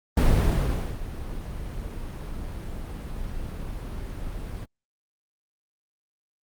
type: noise with ADSR envelope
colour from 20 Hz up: brown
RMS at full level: -17 dBFS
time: 0.17-4.66 s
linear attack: 4 ms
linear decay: 800 ms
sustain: -16 dB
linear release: 26 ms
effects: Opus 32 kbps